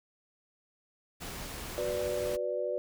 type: noise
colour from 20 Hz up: pink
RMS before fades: -41 dBFS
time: 1.2-2.37 s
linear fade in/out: 20 ms
type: chord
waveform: sine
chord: B minor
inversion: second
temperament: equal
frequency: 370 / 493.9 / 587.3 Hz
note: F#4 / B4 / D5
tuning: 0 / 0 / 0 cents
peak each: -37 / -34 / -33 dBFS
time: 1.78-2.78 s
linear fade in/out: 0 ms
effects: none